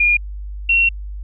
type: tone pair in turn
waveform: sine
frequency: 2423 / 2730 Hz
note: D#7 / F7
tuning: -47 / -40 cents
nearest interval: major second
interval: 207 cents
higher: second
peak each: -11 dBFS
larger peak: neither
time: 0-0.17 / 0.69-0.89 s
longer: second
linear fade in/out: 5 ms
effects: added 50 Hz sine -26 dBFS peak until 1.23 s